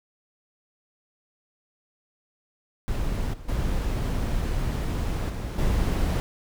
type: noise with level steps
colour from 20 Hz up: brown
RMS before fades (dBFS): -27 / -41 / -26 / -30 / -23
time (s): 2.88-6.2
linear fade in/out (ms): 0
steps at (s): 3.33 / 3.48 / 5.29 / 5.58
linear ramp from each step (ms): 10
effects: none